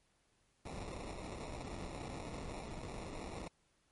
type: noise with sample-and-hold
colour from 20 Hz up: pink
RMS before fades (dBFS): -45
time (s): 0.65-3.48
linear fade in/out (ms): 5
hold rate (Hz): 1575
effects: pink hiss -75 dBFS RMS until 3.91 s + MP3 48 kbps